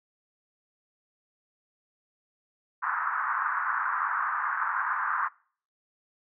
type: band-pass noise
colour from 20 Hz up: pink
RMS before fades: -29 dBFS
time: 2.82-5.29 s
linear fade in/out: 20 ms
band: 1000 to 1600 Hz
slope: 48 dB/octave
effects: noise-tail reverb RT60 0.5 s tail -25 dB re dry